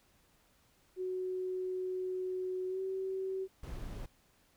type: tone with pitch glide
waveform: sine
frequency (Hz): 370 to 380.8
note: F#4 to F#4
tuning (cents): 0 to +50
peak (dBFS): -34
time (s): 0.96-3.48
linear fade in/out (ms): 50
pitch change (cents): +50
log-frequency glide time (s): 2.68-2.8
type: noise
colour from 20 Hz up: brown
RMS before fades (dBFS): -42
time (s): 3.63-4.06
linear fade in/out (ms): 5
effects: pink hiss -69 dBFS RMS until 4.56 s